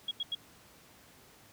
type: tone bursts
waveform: sine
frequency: 3307 Hz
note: G#7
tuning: 8 cents flat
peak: -31 dBFS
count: 3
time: 0.08-0.35 s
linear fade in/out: 5 ms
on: 32 ms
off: 87 ms
effects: pink hiss -58 dBFS RMS until 1.52 s + high-pass 80 Hz 12 dB/octave